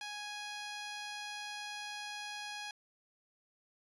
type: tone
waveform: 10% pulse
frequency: 830.6 Hz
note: G#5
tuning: in tune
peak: -33 dBFS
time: 0.01-2.71 s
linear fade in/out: 2 ms
effects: resampled to 24000 Hz